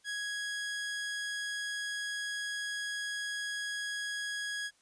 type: tone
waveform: sawtooth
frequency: 1661.2 Hz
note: G#6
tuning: in tune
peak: -31 dBFS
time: 0.04-4.71 s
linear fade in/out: 50 ms
effects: white hiss -68 dBFS RMS until 4.81 s + resampled to 22050 Hz